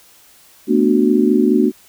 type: chord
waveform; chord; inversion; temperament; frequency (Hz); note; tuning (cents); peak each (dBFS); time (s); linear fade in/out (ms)
sine; B minor seventh; third; just; 222.2 / 246.9 / 296.3 / 370.4; A3 / B3 / D4 / F#4; +17 / 0 / +15 / +2; -16; 0.67-1.72; 50
effects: white hiss -48 dBFS RMS until 1.88 s